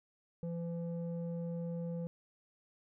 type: tone with low-pass filter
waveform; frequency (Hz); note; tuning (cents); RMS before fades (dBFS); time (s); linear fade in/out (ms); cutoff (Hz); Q
square; 169.2; E3; +45; -39; 0.43-2.07; 0; 410; 4.2
effects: none